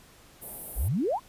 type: band-stop noise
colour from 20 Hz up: white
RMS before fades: -38 dBFS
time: 0.41-0.89 s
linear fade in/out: 20 ms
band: 820 to 9300 Hz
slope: 48 dB/octave
type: exponential sweep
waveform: sine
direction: up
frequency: 41.39 to 1100 Hz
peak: -24 dBFS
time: 0.75-1.2 s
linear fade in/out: 50 ms
effects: pink hiss -55 dBFS RMS until 1.28 s + resampled to 32000 Hz